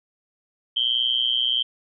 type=tone with amplitude modulation; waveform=sine; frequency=3137 Hz; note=G7; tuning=1 cent sharp; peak=-15 dBFS; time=0.76-1.63 s; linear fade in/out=10 ms; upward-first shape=sine; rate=121 Hz; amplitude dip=100%; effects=none